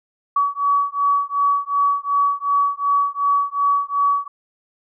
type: beating tone pair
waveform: sine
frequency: 1134 / 1136.7 Hz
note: C#6 / C#6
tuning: +39 / +43 cents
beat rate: 2.7 Hz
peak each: -19 dBFS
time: 0.36-4.28 s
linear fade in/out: 5 ms
effects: none